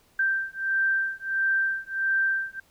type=beating tone pair; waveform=sine; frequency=1568 / 1569.5 Hz; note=G6 / G6; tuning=0 / +2 cents; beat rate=1.5 Hz; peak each=-26 dBFS; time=0.19-2.6 s; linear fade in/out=5 ms; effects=pink hiss -62 dBFS RMS until 2.7 s